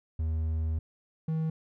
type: tone pair in turn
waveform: triangle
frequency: 79.7 / 159.4 Hz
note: D#2 / D#3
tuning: +42 / +42 cents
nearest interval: octave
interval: 1200 cents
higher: second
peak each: -25 dBFS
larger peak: neither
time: 0.19-0.79 / 1.28-1.5 s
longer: first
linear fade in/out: 5 ms
effects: none